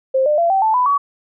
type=tone with pitch steps; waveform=sine; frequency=528 / 599.5 / 680.8 / 773 / 877.8 / 996.7 / 1131.8 Hz; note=C5 / D5 / F5 / G5 / A5 / B5 / C#6; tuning=+16 / +36 / -44 / -24 / -4 / +16 / +36 cents; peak=-12 dBFS; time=0.14-0.98 s; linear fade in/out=10 ms; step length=120 ms; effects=none